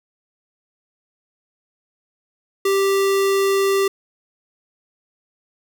square tone, 392 Hz, G4, in tune, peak -16 dBFS, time 2.65-3.88 s, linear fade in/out 5 ms, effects none

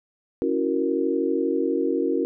sine chord, F# dominant seventh, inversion second, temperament equal, 277.2 / 329.6 / 370 / 466.2 Hz, C#4 / E4 / F#4 / A#4, 0 / 0 / 0 / 0 cents, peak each -26 dBFS, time 0.42-2.25 s, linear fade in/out 0 ms, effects none

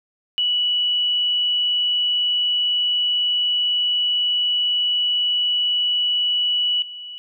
sine tone with level steps, 2946 Hz, F#7, 8 cents flat, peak -17 / -32 dBFS, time 0.38-7.18 s, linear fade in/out 0 ms, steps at 6.82 s, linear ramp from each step 2 ms, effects none

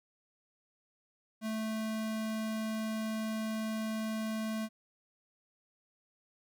square tone, 219.4 Hz, A3, 5 cents flat, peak -34 dBFS, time 1.41-4.69 s, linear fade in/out 50 ms, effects none

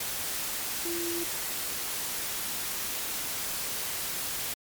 sine tone in noise, 341.4 Hz, F4, 39 cents flat, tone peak -32 dBFS, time 0.85-1.24 s, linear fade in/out 5 ms, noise white, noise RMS -33 dBFS, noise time 0-4.54 s, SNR -2 dB, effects MP3 96 kbps

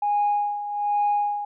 sine tone with tremolo, 824 Hz, G#5, 14 cents flat, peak -17 dBFS, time 0.02-1.45 s, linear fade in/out 5 ms, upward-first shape sine, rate 1.2 Hz, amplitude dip 70%, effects tanh soft clip ceiling -15 dBFS

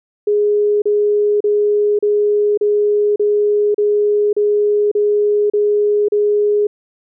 sine tone bursts, 415.3 Hz, G#4, in tune, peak -11 dBFS, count 11, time 0.27-6.67 s, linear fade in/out 5 ms, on 550 ms, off 35 ms, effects none

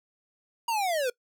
square linear sweep, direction down, 953 to 472.4 Hz, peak -26 dBFS, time 0.68-1.1 s, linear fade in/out 5 ms, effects noise-tail reverb RT60 0.1 s tail -23 dB re dry

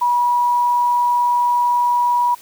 sine tone with quantisation, 969 Hz, B5, 33 cents flat, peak -13 dBFS, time 0.01-2.35 s, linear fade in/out 10 ms, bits 7, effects white hiss -44 dBFS RMS until 2.41 s

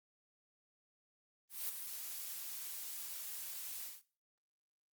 blue noise with ADSR envelope, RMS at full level -38 dBFS, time 1.49-4.02 s, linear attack 200 ms, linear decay 8 ms, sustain -7 dB, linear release 170 ms, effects noise-tail reverb RT60 0.4 s tail -19 dB re dry + Opus 32 kbps

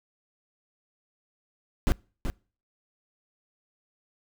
brown noise with echo, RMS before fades -21 dBFS, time 1.87-1.92 s, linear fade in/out 0 ms, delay 380 ms, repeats 1, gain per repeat -7 dB, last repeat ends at 2.3 s, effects noise-tail reverb RT60 0.4 s tail -26 dB re dry

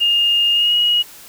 sine tone with pitch glide, 2831 to 2895 Hz, F7 to F#7, +23 to -38 cents, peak -12 dBFS, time 0-1.03 s, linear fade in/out 20 ms, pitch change +39 cents, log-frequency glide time 0.53-0.75 s, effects white hiss -40 dBFS RMS until 1.28 s

